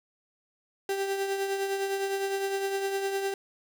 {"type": "tone with tremolo", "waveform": "35% pulse", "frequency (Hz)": 392, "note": "G4", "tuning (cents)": 0, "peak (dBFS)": -24, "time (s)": [0.89, 3.34], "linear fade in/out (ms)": 2, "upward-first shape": "triangle", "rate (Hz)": 9.8, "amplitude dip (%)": 50, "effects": []}